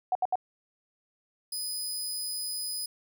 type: tone bursts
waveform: sine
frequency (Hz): 740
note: F#5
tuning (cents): 0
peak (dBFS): -23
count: 3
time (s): 0.12-0.356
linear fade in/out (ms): 2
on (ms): 32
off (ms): 70
type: tone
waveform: 20% pulse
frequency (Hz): 4995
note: D#8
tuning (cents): +6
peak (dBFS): -26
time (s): 1.52-2.86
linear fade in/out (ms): 5
effects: none